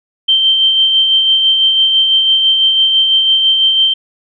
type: tone with tremolo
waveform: sine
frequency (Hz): 3129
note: G7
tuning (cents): -4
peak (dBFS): -6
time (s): 0.28-3.94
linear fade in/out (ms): 10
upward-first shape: sine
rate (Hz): 6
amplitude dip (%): 35
effects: none